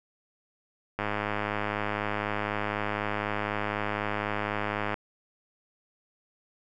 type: click train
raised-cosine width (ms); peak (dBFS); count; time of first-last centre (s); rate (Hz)
0.5; -14; 412; 0.99-4.942; 104
effects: none